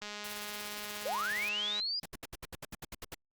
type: click train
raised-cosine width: 0.2 ms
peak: -25 dBFS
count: 371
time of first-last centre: 0.02-1.799 s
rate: 208 Hz
type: noise with tremolo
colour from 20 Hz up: white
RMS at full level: -43 dBFS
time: 0.24-1.49 s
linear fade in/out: 5 ms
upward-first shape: triangle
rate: 17 Hz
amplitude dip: 65%
type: linear sweep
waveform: sine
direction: up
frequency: 466.2 to 4978 Hz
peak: -32 dBFS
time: 1.05-2 s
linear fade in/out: 10 ms
type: noise bursts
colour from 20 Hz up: pink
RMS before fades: -43 dBFS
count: 12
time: 2.03-3.145 s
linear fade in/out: 2 ms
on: 26 ms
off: 73 ms
effects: Opus 48 kbps